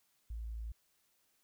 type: tone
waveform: sine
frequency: 55.9 Hz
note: A1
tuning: 28 cents sharp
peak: -39 dBFS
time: 0.3-0.72 s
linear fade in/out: 5 ms
effects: white hiss -75 dBFS RMS until 1.43 s